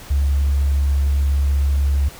sine tone, 70 Hz, C#2, 18 cents sharp, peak -13 dBFS, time 0.1-2.09 s, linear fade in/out 10 ms, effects tanh soft clip ceiling -10 dBFS + pink hiss -39 dBFS RMS until 2.19 s

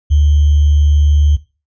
sine tone with sample-and-hold, 73.42 Hz, D2, in tune, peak -7 dBFS, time 0.1-1.37 s, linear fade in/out 20 ms, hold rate 3150 Hz, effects noise-tail reverb RT60 0.3 s tail -17 dB re dry + resampled to 16000 Hz

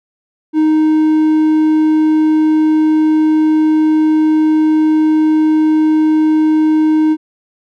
triangle tone, 311.1 Hz, D#4, in tune, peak -6 dBFS, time 0.53-7.17 s, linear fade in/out 50 ms, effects none

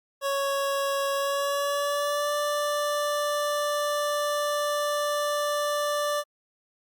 25% pulse tone with pitch glide, 554.4 to 587.4 Hz, C#5 to D5, 0 to 0 cents, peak -21 dBFS, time 0.21-6.24 s, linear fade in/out 50 ms, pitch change +100 cents, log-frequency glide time 1.14-2.34 s, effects Opus 48 kbps

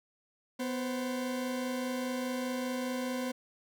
40% pulse tone pair together, 249.2 / 523.3 Hz, B3 / C5, +16 / 0 cents, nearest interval octave + minor second, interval 1284 cents, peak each -33 / -37 dBFS, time 0.59-3.32 s, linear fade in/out 10 ms, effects none

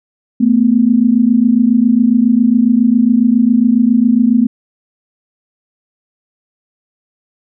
sine tone pair together, 222.7 / 250 Hz, A3 / B3, +21 / +21 cents, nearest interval major second, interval 200 cents, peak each -10 dBFS, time 0.4-4.47 s, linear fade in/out 10 ms, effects none

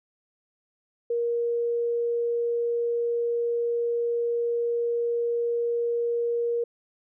sine tone, 471.5 Hz, A#4, 20 cents sharp, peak -23 dBFS, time 1.1-6.64 s, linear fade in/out 5 ms, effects none

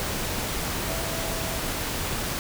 sine tone in noise, 659.3 Hz, E5, in tune, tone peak -36 dBFS, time 0.89-1.59 s, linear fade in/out 0 ms, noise pink, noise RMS -29 dBFS, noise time 0-2.39 s, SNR -10 dB, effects none

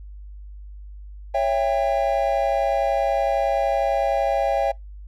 triangle chord, C# diminished, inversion none, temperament just, 554.4 / 665.2 / 798.3 Hz, C#5 / E5 / G5, 0 / +16 / +31 cents, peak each -21 dBFS, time 1.34-4.72 s, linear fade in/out 10 ms, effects noise-tail reverb RT60 0.2 s tail -26 dB re dry + added 50 Hz sine -36 dBFS peak until 5.07 s

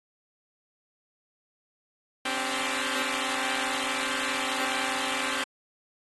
5% pulse chord, C suspended second, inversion none, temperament equal with one note detuned, 261.6 / 286.3 / 392 Hz, C4 / D4 / G4, 0 / -44 / 0 cents, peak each -19 / -22 / -24 dBFS, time 2.25-5.44 s, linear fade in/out 5 ms, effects AAC 32 kbps

